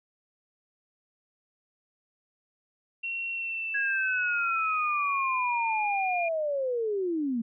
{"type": "tone with pitch glide", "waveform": "sine", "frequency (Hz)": [2728, 2416], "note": ["F7", "D7"], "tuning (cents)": [-41, 48], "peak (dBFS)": -30, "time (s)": [3.03, 6.29], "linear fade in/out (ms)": 10, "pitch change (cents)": -211, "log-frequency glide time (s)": [3.32, 5.11]}
{"type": "linear sweep", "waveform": "sine", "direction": "down", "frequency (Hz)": [1661.2, 220], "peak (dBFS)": -26, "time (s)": [3.74, 7.42], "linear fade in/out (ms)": 10}
{"effects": []}